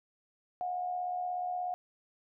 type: tone with amplitude modulation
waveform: sine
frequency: 722 Hz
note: F#5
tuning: 43 cents flat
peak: -30 dBFS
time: 0.61-1.74 s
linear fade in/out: 0 ms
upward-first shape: sine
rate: 76.7 Hz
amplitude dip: 45%
effects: none